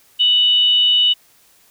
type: tone pair together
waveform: sine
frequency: 2960 / 3704 Hz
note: F#7 / A#7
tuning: 0 / -12 cents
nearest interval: major third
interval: 388 cents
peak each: -11 / -22 dBFS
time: 0.19-1.14 s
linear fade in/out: 20 ms
effects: white hiss -53 dBFS RMS until 1.7 s